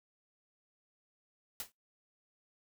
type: noise with exponential decay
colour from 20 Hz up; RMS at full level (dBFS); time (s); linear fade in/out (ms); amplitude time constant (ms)
white; -36; 1.6-1.72; 1; 24
effects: noise-tail reverb RT60 0.2 s tail -26 dB re dry